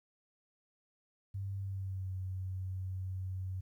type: tone with pitch glide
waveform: sine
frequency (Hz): 98 to 93.57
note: G2 to F#2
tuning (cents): 0 to +20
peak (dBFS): -36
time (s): 1.34-3.61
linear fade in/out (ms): 10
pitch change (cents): -80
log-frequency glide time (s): 1.59-2.13
effects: 12-bit